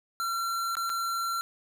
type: tone with dropouts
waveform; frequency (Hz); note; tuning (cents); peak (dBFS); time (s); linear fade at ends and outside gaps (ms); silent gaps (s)
square; 1363; F6; -43; -29; 0.2-1.41; 0; 0.753-0.769 / 0.895-0.9
effects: none